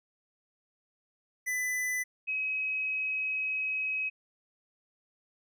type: tone pair in turn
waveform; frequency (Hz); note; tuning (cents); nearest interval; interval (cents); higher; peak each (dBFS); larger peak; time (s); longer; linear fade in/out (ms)
square / sine; 2000 / 2546; B6 / D#7; +21 / +39; major third; 418; second; -30 / -29; second; 1.46-2.04 / 2.27-4.1; second; 20
effects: none